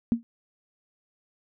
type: tone with exponential decay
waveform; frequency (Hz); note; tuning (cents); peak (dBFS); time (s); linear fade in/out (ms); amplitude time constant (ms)
sine; 232.7; A#3; -3; -15; 0.12-0.23; 0; 23
effects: none